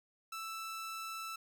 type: tone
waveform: sawtooth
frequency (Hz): 1322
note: E6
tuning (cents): +5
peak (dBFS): -37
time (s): 0.32-1.36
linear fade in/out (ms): 5
effects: none